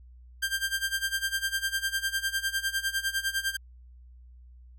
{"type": "tone with tremolo", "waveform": "sawtooth", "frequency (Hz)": 1585, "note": "G6", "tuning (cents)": 19, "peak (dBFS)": -21, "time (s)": [0.42, 3.57], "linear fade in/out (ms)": 10, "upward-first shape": "sine", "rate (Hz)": 9.9, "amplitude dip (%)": 85, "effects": ["added 61 Hz sine -48 dBFS peak until 4.78 s"]}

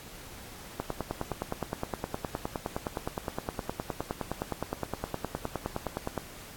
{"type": "click train", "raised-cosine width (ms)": 1, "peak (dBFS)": -16, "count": 53, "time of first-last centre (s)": [0.8, 6.177], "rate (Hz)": 9.67, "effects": ["pink hiss -47 dBFS RMS until 6.56 s", "AAC 64 kbps"]}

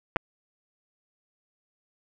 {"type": "clicks", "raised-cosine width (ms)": 0.5, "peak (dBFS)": -9, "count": 2, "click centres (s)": [0.161, 0.167], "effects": []}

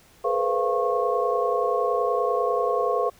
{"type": "tone cluster", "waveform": "sine", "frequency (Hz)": [423.5, 482.6, 513, 690, 1092], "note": ["G#4", "B4", "C5", "F5", "C#6"], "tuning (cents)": [34, -40, -34, -21, -26], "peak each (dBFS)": -27, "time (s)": [0.24, 3.1], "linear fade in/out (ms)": 10, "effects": ["pink hiss -55 dBFS RMS until 3.19 s"]}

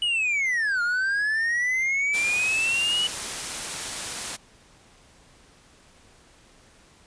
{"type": "linear two-way sweep", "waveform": "triangle", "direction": "down then up", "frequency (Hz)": [2960, 1396.9, 2960], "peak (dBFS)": -20, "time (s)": [0.02, 3.07], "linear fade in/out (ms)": 2, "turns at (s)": 0.82}
{"type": "noise", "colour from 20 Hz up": "white", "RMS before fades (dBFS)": -31, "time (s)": [2.13, 4.37], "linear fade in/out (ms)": 20}
{"effects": ["pink hiss -55 dBFS RMS until 7.06 s", "resampled to 22050 Hz"]}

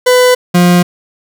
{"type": "tone pair in turn", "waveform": "40% pulse", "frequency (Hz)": [500, 176.78], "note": ["B4", "F3"], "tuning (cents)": [21, 21], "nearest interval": "octave + tritone", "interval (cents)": 1800, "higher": "first", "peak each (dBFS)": -4, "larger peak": "neither", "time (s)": [[0.06, 0.35], [0.54, 0.83]], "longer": "neither", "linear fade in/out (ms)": 10, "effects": []}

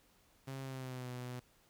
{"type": "tone with pitch glide", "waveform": "sawtooth", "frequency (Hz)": [134.3, 124.58], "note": ["C3", "B2"], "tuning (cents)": [46, 15], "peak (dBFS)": -38, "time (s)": [0.47, 1.4], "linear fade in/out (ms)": 10, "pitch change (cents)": -131, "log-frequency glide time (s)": [0.62, 1.1], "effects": ["pink hiss -69 dBFS RMS until 1.69 s"]}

